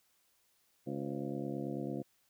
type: harmonic tone with a mistuned harmonic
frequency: 69.2 Hz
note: C#2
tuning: 2 cents flat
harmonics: 2 / 3 / 4 / 5 / 6 / 7 / 8 / 9 / 10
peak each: -43 / -42 / -41 / -42 / -52 / -46 / -51 / -58 / -51 dBFS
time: 0.86-2.03 s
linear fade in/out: 20 ms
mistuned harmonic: 7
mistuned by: +73 cents
effects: white hiss -73 dBFS RMS until 2.29 s